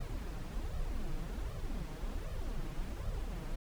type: noise with flanger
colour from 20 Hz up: brown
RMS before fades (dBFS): -38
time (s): 0-3.56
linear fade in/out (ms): 10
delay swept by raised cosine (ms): 1.6 to 6.5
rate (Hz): 1.3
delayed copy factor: +0.75
effects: none